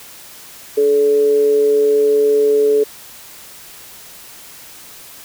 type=tone with amplitude modulation; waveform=sine; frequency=430.1 Hz; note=A4; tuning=39 cents flat; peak=-8 dBFS; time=0.77-2.84 s; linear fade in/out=10 ms; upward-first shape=sine; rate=141 Hz; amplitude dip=40%; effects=white hiss -38 dBFS RMS until 5.24 s